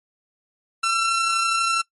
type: tone with amplitude modulation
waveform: sawtooth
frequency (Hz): 1349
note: E6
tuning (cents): +40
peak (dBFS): -14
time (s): 0.83-1.82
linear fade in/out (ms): 10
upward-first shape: sine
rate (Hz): 32.2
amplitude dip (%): 30
effects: noise-tail reverb RT60 0.1 s tail -20 dB re dry + MP3 48 kbps